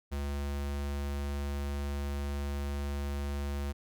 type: tone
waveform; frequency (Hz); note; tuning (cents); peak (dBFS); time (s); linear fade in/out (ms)
square; 71; C#2; +42; -33; 0.11-3.73; 20
effects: none